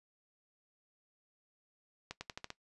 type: accelerating click train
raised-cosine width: 0.2 ms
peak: -24 dBFS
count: 6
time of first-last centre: 2.11-2.504 s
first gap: 100 ms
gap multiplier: 0.88
effects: noise-tail reverb RT60 0.1 s tail -17 dB re dry + resampled to 24000 Hz